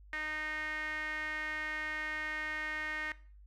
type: tone with band-pass filter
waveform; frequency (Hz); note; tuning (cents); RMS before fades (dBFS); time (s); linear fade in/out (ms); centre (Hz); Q
sawtooth; 307.8; D#4; -19; -38; 0.13-3.12; 0; 1900; 5.9
effects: noise-tail reverb RT60 0.4 s tail -17 dB re dry + added 50 Hz sine -53 dBFS peak until 3.46 s